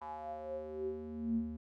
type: tone with band-pass filter sweep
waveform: square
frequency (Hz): 77.1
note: D#2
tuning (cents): -15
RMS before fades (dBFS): -40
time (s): 0.01-1.57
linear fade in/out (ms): 10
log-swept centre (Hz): 940 to 180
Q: 9.6
effects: none